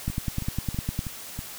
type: two click trains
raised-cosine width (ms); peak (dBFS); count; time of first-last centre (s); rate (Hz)
5; -14 / -20; 10 / 5; 0.08-0.991 / 0.1-1.39; 9.88 / 3.1
effects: white hiss -40 dBFS RMS until 1.58 s